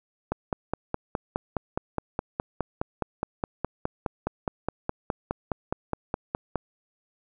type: click train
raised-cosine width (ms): 1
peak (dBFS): -12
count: 31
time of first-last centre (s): 0.32-6.557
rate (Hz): 4.81
effects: none